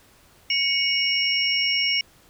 sine tone cluster, 2228 / 2869 / 5490 Hz, C#7 / F7 / F8, +8 / +46 / -31 cents, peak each -24 dBFS, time 0.5-2.01 s, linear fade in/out 2 ms, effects pink hiss -55 dBFS RMS until 2.29 s

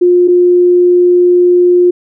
sine tone pair in turn, 355.5 / 355.5 Hz, F4 / F4, +31 / +31 cents, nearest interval unison, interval 0 cents, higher neither, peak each -4 dBFS, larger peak neither, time 0.01-0.28 / 0.28-1.91 s, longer second, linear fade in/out 10 ms, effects none

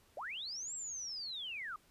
sine linear two-way sweep, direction up then down, 493.9 to 7690 to 1172 Hz, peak -40 dBFS, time 0.17-1.76 s, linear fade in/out 2 ms, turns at 0.74 s, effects pink hiss -68 dBFS RMS until 1.9 s + resampled to 32000 Hz

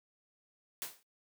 white noise with exponential decay, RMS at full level -36 dBFS, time 0.82-1.03 s, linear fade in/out 0 ms, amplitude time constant 45 ms, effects noise-tail reverb RT60 0.1 s tail -22 dB re dry + high-pass 200 Hz 12 dB/octave

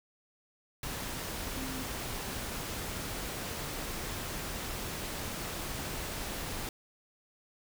sine tone in noise, 261.6 Hz, C4, in tune, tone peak -39 dBFS, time 1.57-1.83 s, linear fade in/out 2 ms, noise pink, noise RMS -38 dBFS, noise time 0.83-6.69 s, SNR -4 dB, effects none

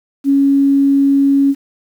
sine tone, 277.2 Hz, C#4, in tune, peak -8 dBFS, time 0.24-1.55 s, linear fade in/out 50 ms, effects 7-bit

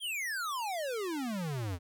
square exponential sweep, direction down, 3322 to 82.1 Hz, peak -34 dBFS, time 0-1.79 s, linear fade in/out 50 ms, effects none

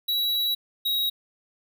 square tone pair in turn, 3903 / 3818 Hz, B7 / A#7, -21 / +41 cents, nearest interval unison, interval 38 cents, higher first, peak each -23 dBFS, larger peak neither, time 0.08-0.55 / 0.85-1.1 s, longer first, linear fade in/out 10 ms, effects none

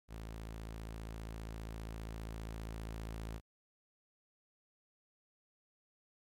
sawtooth tone with level ramp, 55 Hz, A1, in tune, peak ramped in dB -40 to -37 dBFS, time 0.08-3.41 s, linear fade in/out 50 ms, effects MP3 64 kbps

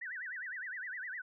sine tone with vibrato, 1727 Hz, A6, 33 cents flat, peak -39 dBFS, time 0.01-1.22 s, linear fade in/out 10 ms, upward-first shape sine, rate 9.8 Hz, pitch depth 260 cents each way, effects none

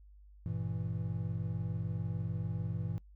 triangle chord, E diminished, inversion first, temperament equal with one note detuned, 98 / 118.03 / 164.81 Hz, G2 / Bb2 / E3, 0 / +22 / 0 cents, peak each -36 / -36 / -37 dBFS, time 0.46-2.98 s, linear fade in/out 0 ms, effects noise-tail reverb RT60 0.1 s tail -25 dB re dry + added 50 Hz sine -54 dBFS peak until 3.15 s

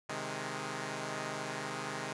5% pulse chord, Ab major, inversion first, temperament equal with one note detuned, 131.42 / 155.56 / 207.7 Hz, C3 / Eb3 / Ab3, +8 / 0 / 0 cents, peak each -30 dBFS, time 0.09-2.13 s, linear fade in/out 5 ms, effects resampled to 22050 Hz

